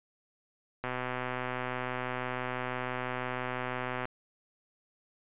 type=click train; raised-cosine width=0.5 ms; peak=-19 dBFS; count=406; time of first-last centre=0.84-4.054 s; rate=126 Hz; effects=resampled to 8000 Hz